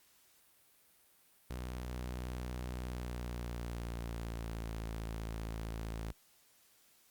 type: tone with pitch glide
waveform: sawtooth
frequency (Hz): 61.74 to 55.32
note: B1 to A1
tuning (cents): 0 to +10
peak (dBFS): -35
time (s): 1.5-6.12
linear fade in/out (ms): 5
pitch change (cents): -190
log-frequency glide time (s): 2.85-4.82
effects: white hiss -67 dBFS RMS until 7.1 s + Opus 48 kbps